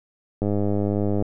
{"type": "click train", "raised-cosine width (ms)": 2, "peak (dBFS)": -11, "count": 83, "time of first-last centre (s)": [0.42, 1.224], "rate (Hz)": 102, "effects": []}